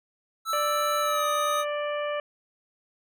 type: tone with pitch glide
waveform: square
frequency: 1318.5 to 1247.4 Hz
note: E6 to D#6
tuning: 0 to +4 cents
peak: -26 dBFS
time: 0.45-1.65 s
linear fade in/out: 50 ms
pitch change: -96 cents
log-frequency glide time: 1-1.28 s
type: harmonic tone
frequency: 589 Hz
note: D5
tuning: 5 cents sharp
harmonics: 1 / 2 / 3 / 4 / 5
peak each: -28 / -34 / -38 / -40 / -42 dBFS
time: 0.53-2.2 s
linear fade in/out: 2 ms
effects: none